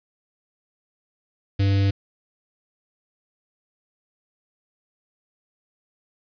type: tone with notch filter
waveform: square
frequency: 98.5 Hz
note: G2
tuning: 9 cents sharp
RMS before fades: -19 dBFS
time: 1.59-1.91 s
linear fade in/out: 10 ms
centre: 990 Hz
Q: 0.52
effects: resampled to 11025 Hz + 8-bit